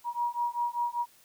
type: beating tone pair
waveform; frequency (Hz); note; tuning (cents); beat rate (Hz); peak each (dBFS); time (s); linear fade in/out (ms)
sine; 953 / 958.1; A#5 / A#5; +38 / +47; 5.1; -31; 0.04-1.06; 50
effects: white hiss -60 dBFS RMS until 1.24 s